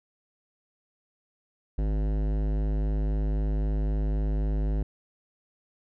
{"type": "tone with hard clipping", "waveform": "sine", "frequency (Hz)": 51.91, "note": "G#1", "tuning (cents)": 0, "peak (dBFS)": -26, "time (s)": [1.78, 4.83], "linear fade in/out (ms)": 5, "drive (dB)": 17, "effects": []}